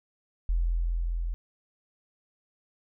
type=tone with level ramp; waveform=sine; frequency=42.41 Hz; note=E1; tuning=50 cents sharp; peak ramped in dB=-22 to -28 dBFS; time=0.49-1.34 s; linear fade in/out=0 ms; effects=none